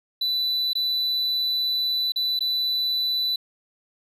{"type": "tone with dropouts", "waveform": "triangle", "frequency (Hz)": 3982, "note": "B7", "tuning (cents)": 14, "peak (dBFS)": -20, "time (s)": [0.21, 3.36], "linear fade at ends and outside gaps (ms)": 5, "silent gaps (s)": [[0.733, 0.752], [2.121, 2.159], [2.392, 2.406]], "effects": ["resampled to 32000 Hz"]}